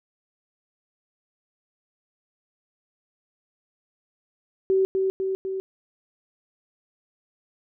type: tone with echo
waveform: sine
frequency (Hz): 382.1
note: G4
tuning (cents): -44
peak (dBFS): -17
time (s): 4.7-4.85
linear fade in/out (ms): 0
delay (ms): 250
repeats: 3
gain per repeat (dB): -3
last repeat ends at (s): 5.6
effects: none